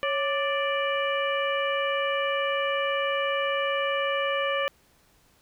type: harmonic tone with a mistuned harmonic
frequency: 587.3 Hz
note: D5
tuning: in tune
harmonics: 1 / 2 / 3 / 4 / 5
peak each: -27 / -30 / -32 / -33 / -34 dBFS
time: 0.03-4.68 s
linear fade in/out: 0 ms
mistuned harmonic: 1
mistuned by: -100 cents
effects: pink hiss -62 dBFS RMS until 5.41 s